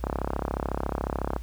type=click train; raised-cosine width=1 ms; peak=-13 dBFS; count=46; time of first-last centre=0.04-1.364 s; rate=34 Hz; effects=added 58 Hz sine -33 dBFS peak until 1.42 s + pink hiss -54 dBFS RMS until 1.42 s